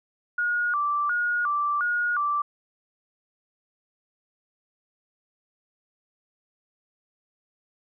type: tone with vibrato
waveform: sine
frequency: 1298 Hz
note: E6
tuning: 27 cents flat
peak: -22 dBFS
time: 0.38-2.42 s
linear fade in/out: 5 ms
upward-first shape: square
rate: 1.4 Hz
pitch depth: 180 cents each way
effects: none